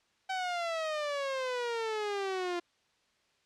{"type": "exponential sweep", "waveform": "sawtooth", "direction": "down", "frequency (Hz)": [767, 345], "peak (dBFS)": -28, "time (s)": [0.29, 2.6], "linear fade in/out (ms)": 10, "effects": ["white hiss -71 dBFS RMS until 3.45 s", "low-pass 5000 Hz 12 dB/octave"]}